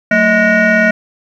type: tone with frequency modulation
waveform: sine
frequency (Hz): 1046.5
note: C6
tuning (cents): 0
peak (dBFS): -6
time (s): 0.11-0.91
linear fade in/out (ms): 5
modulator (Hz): 411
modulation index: 2.5
effects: tanh soft clip ceiling -4 dBFS + 8-bit